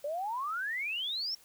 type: exponential sweep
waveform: sine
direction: up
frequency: 560 to 5588 Hz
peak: -32 dBFS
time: 0.04-1.35 s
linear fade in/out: 5 ms
effects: white hiss -60 dBFS RMS until 1.44 s